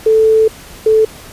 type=tone pair in turn; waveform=sine; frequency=440 / 437.5 Hz; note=A4 / A4; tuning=0 / -10 cents; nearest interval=unison; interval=10 cents; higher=first; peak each=-6 dBFS; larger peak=neither; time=0.06-0.48 / 0.86-1.05 s; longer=first; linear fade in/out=5 ms; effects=pink hiss -35 dBFS RMS until 1.32 s + resampled to 32000 Hz